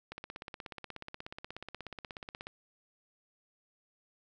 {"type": "click train", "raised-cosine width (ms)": 0.3, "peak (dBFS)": -26, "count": 40, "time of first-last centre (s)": [0.12, 2.469], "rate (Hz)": 16.6, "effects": []}